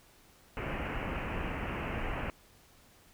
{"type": "low-pass noise", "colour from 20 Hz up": "pink", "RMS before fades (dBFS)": -36, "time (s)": [0.57, 2.3], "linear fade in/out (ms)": 0, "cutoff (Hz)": 2900, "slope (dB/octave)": 96, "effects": ["pink hiss -61 dBFS RMS until 3.13 s"]}